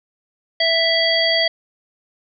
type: harmonic tone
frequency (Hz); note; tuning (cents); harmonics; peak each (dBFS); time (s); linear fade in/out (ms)
659.3; E5; 0; 1 / 3 / 5 / 7; -20 / -20 / -20 / -20; 0.6-1.48; 5
effects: none